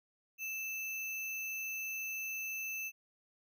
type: tone with sample-and-hold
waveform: sine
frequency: 2637 Hz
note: E7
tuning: in tune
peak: -37 dBFS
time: 0.38-2.92 s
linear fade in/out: 50 ms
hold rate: 8820 Hz
effects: none